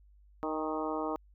harmonic tone with a mistuned harmonic, 155.56 Hz, D#3, in tune, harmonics 2 / 3 / 4 / 5 / 6 / 7 / 8, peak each -36 / -38 / -39 / -40 / -41 / -41 / -42 dBFS, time 0.43-1.16 s, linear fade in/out 0 ms, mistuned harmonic 5, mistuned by +37 cents, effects added 50 Hz sine -57 dBFS peak until 1.34 s

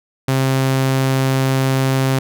sawtooth tone, 133.1 Hz, C3, 30 cents sharp, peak -10 dBFS, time 0.28-2.19 s, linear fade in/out 5 ms, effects none

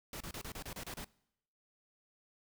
pink noise bursts, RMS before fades -44 dBFS, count 9, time 0.13-1.045 s, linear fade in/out 2 ms, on 75 ms, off 30 ms, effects noise-tail reverb RT60 0.8 s tail -23 dB re dry

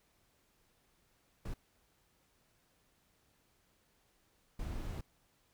brown noise bursts at uneven times, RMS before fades -40 dBFS, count 2, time 1.45-1.54 / 4.59-5.01 s, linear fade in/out 5 ms, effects pink hiss -73 dBFS RMS until 5.53 s

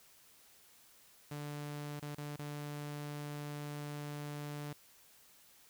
sawtooth tone with dropouts, 146.8 Hz, D3, in tune, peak -37 dBFS, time 1.31-4.73 s, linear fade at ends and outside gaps 5 ms, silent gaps 1.997-2.023 / 2.15-2.18 / 2.363-2.39 s, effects white hiss -63 dBFS RMS until 5.69 s

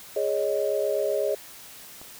sine chord, Ab suspended fourth, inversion none, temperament equal, 415.3 / 554.4 / 622.3 Hz, Ab4 / Db5 / Eb5, 0 / 0 / 0 cents, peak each -27 dBFS, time 0.16-1.35 s, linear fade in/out 5 ms
click, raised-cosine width 1 ms, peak -30 dBFS, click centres 2.015 s
effects white hiss -45 dBFS RMS until 2.19 s

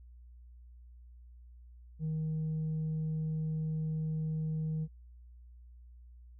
sine tone with tanh clipping, 157.2 Hz, D#3, 18 cents sharp, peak -32 dBFS, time 1.99-4.88 s, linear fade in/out 50 ms, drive 1 dB, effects added 60 Hz sine -51 dBFS peak until 6.39 s

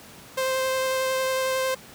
sawtooth tone with vibrato, 523 Hz, C5, 1 cent flat, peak -19 dBFS, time 0.37-1.75 s, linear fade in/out 10 ms, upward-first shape sine, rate 11 Hz, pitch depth 9 cents each way, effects pink hiss -46 dBFS RMS until 1.94 s + high-pass 80 Hz 12 dB/octave

